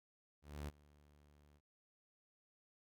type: tone with ADSR envelope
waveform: sawtooth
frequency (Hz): 73.42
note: D2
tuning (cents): 0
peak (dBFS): -38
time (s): 0.42-1.61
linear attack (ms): 260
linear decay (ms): 24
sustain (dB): -24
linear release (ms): 50
effects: none